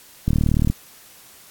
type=click train; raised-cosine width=5 ms; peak=-6 dBFS; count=17; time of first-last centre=0.28-0.7 s; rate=38.1 Hz; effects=white hiss -47 dBFS RMS until 1.5 s + AAC 64 kbps